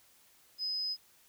sine tone, 5040 Hz, D#8, 21 cents sharp, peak -32 dBFS, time 0.58-0.97 s, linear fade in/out 50 ms, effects white hiss -64 dBFS RMS until 1.28 s

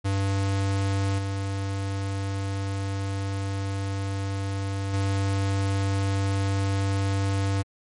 square tone with level steps, 98 Hz, G2, in tune, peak -23 / -27 / -23 dBFS, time 0.04-7.63 s, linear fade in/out 20 ms, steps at 1.18 / 4.93 s, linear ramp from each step 10 ms, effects MP3 48 kbps

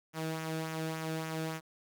sawtooth tone with flanger, 160 Hz, D#3, 49 cents sharp, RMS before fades -37 dBFS, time 0.13-1.61 s, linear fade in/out 50 ms, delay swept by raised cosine 0.22 to 1.02 ms, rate 3.5 Hz, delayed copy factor -0.5, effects 10-bit

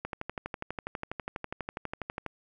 click train, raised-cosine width 0.5 ms, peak -19 dBFS, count 28, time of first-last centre 0.05-2.263 s, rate 12.2 Hz, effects none

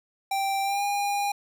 square tone with pitch glide, 784 to 810.2 Hz, G5 to G#5, 0 to -43 cents, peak -25 dBFS, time 0.31-1.32 s, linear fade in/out 5 ms, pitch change +57 cents, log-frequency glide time 0.62-0.83 s, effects none

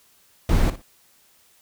brown noise with echo, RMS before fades -17 dBFS, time 0.49-0.7 s, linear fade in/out 2 ms, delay 58 ms, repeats 2, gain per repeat -13 dB, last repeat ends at 0.816 s, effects white hiss -58 dBFS RMS until 1.61 s

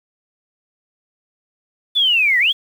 sine linear two-way sweep, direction down then up, 3520 to 1864.7 to 3444 Hz, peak -12 dBFS, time 1.95-2.53 s, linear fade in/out 20 ms, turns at 2.39 s, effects 7-bit

